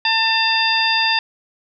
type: harmonic tone with a mistuned harmonic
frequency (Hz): 896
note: A5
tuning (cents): +31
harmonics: 1 / 2 / 3 / 4 / 5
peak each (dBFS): -21 / -21 / -21 / -21 / -21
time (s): 0.05-1.19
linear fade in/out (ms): 2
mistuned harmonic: 5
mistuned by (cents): +120
effects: none